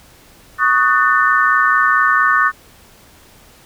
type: chord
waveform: sine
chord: D# half-diminished seventh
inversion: third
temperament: just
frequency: 1120.1 / 1244.5 / 1493.4 / 1792.1 Hz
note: C#6 / D#6 / F#6 / A6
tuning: +18 / 0 / +16 / +31 cents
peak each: -16 dBFS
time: 0.58-2.52 s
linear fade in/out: 50 ms
effects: pink hiss -46 dBFS RMS until 3.65 s